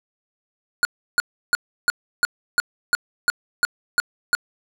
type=tone bursts; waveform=square; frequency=1443 Hz; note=F#6; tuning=44 cents flat; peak=-15 dBFS; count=11; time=0.83-4.35 s; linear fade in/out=0 ms; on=20 ms; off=330 ms; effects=low-pass 12000 Hz 12 dB/octave